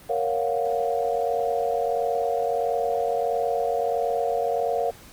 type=chord; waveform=sine; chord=Gb major seventh; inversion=first; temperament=equal; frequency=466.2 / 554.4 / 698.5 / 740 Hz; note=Bb4 / Db5 / F5 / Gb5; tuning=0 / 0 / 0 / 0 cents; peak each=-26 / -28 / -26 / -31 dBFS; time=0.09-4.91 s; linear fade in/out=10 ms; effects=pink hiss -48 dBFS RMS until 5.12 s + Opus 32 kbps